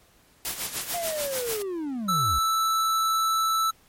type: noise with tremolo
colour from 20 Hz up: white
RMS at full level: -29 dBFS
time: 0.45-1.62 s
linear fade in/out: 0 ms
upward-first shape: sine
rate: 6.8 Hz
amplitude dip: 65%
type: linear sweep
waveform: triangle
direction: down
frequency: 710 to 55 Hz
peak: -26 dBFS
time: 0.94-2.39 s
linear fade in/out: 5 ms
type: tone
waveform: square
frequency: 1318.5 Hz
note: E6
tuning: in tune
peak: -22 dBFS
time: 2.08-3.71 s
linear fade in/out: 10 ms
effects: pink hiss -59 dBFS RMS until 3.88 s + MP3 64 kbps